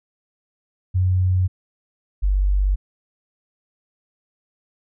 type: tone pair in turn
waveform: sine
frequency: 92.1 / 48.33 Hz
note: F#2 / G1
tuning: -7 / -24 cents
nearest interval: major seventh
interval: 1117 cents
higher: first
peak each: -15 dBFS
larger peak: neither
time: 0.94-1.48 / 2.22-2.76 s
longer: neither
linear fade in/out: 20 ms
effects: none